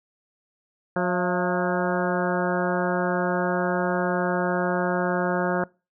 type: harmonic tone with a mistuned harmonic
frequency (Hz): 180.1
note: F#3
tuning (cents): -46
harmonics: 1 / 2 / 3 / 4 / 5 / 6 / 7 / 8 / 9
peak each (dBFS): -26 / -28 / -27 / -30 / -32 / -36 / -35 / -32 / -34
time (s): 0.96-5.64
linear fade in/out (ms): 2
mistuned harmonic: 4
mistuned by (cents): -64
effects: noise-tail reverb RT60 0.3 s tail -24 dB re dry